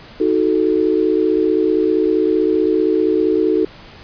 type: chord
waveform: sine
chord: D# diminished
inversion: none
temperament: equal with one note detuned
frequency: 314.6 / 370 / 440 Hz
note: D#4 / F#4 / A4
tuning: +19 / 0 / 0 cents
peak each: -17 dBFS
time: 0.2-3.65 s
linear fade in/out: 5 ms
effects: pink hiss -40 dBFS RMS until 4.03 s + resampled to 11025 Hz